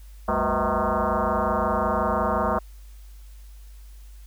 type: tone with frequency modulation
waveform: sine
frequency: 225.8 Hz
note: A3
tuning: 45 cents sharp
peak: -20 dBFS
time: 0.28-2.59 s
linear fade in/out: 5 ms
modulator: 142 Hz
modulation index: 7.7
effects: added 50 Hz sine -41 dBFS peak until 4.26 s + white hiss -58 dBFS RMS until 4.26 s